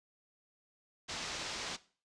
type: low-pass noise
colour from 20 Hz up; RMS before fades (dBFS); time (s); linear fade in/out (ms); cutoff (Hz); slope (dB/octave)
white; -41; 1.08-1.77; 20; 6000; 24
effects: noise-tail reverb RT60 0.4 s tail -18 dB re dry + resampled to 22050 Hz